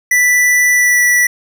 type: tone with pitch glide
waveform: square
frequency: 1975.5 to 1957.3 Hz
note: B6 to B6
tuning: 0 to -16 cents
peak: -9 dBFS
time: 0.11-1.27 s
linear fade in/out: 5 ms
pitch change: -16 cents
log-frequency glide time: 0.71-1.02 s
effects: none

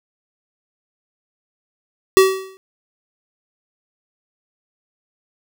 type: tone with exponential decay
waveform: square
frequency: 381.5 Hz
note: G4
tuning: 47 cents flat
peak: -5 dBFS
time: 2.17-2.57 s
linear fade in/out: 0 ms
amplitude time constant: 85 ms
effects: none

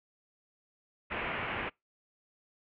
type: low-pass noise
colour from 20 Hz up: white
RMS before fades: -36 dBFS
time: 1.1-1.7 s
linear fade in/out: 20 ms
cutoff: 2700 Hz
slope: 48 dB/octave
effects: noise-tail reverb RT60 0.2 s tail -26 dB re dry

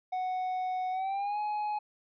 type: tone with pitch glide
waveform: triangle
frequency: 740 to 840.3 Hz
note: F#5 to G#5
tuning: 0 to +20 cents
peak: -28 dBFS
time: 0.12-1.79 s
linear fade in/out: 10 ms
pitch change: +220 cents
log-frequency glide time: 0.91-1.39 s
effects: resampled to 11025 Hz

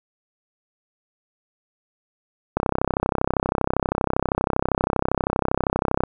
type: click train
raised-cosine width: 1 ms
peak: -5 dBFS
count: 114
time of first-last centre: 2.57-6.036 s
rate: 32.6 Hz
effects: none

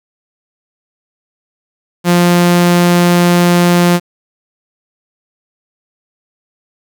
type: tone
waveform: sawtooth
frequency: 175.1 Hz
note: F3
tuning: 5 cents sharp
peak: -3 dBFS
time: 2.04-4 s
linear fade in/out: 50 ms
effects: 7-bit

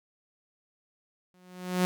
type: tone with exponential growth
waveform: sawtooth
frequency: 181.6 Hz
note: F#3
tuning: 32 cents flat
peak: -17 dBFS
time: 1.34-1.85 s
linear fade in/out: 0 ms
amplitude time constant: 110 ms
effects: none

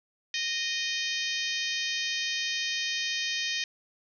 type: harmonic tone with a mistuned harmonic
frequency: 618 Hz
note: D#5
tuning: 12 cents flat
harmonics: 3 / 4 / 5 / 6 / 7 / 8 / 9 / 10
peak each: -35 / -35 / -35 / -36 / -39 / -39 / -39 / -40 dBFS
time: 0.34-3.64 s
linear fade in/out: 2 ms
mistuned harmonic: 5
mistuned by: +18 cents
effects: none

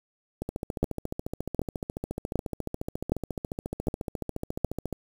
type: two click trains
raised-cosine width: 2 ms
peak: -18 / -10 dBFS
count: 65 / 6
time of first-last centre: 0.42-4.927 / 0.83-4.647 s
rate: 14.2 / 1.31 Hz
effects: 7-bit

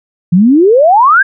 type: exponential sweep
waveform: sine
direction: up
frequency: 164.8 to 1660 Hz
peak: -3 dBFS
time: 0.32-1.23 s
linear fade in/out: 10 ms
effects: none

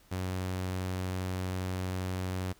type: tone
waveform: sawtooth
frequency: 92.5 Hz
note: F#2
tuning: in tune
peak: -28 dBFS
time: 0.11-2.53 s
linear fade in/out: 10 ms
effects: pink hiss -62 dBFS RMS until 2.59 s

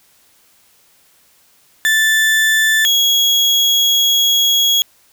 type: tone pair in turn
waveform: 35% pulse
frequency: 1760 / 3322 Hz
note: A6 / G#7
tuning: 0 / 0 cents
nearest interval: major seventh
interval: 1100 cents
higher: second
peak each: -9 dBFS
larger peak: neither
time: 1.85-2.85 / 2.85-4.82 s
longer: second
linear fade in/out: 0 ms
effects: white hiss -53 dBFS RMS until 5.12 s

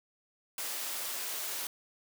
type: high-pass noise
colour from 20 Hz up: white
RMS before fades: -37 dBFS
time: 0.58-1.67 s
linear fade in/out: 2 ms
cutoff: 380 Hz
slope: 12 dB/octave
effects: none

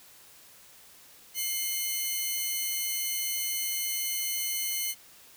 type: tone pair together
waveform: 5% pulse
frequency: 2123 / 3002 Hz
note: C7 / F#7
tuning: +25 / +24 cents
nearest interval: tritone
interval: 599 cents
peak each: -22 / -23 dBFS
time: 1.34-4.95 s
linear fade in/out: 50 ms
effects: white hiss -54 dBFS RMS until 5.36 s

